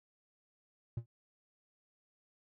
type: tone with exponential decay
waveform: triangle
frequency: 116.4 Hz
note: A#2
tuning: 2 cents flat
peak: -29 dBFS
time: 0.97-1.06 s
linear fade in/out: 5 ms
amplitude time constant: 19 ms
effects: none